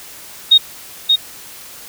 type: tone with echo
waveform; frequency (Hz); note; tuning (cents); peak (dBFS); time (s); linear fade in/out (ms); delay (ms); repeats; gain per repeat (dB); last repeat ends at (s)
sine; 3729; A#7; 0; -4; 0.51-0.58; 10; 580; 1; -4; 1.16
effects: white hiss -36 dBFS RMS until 1.88 s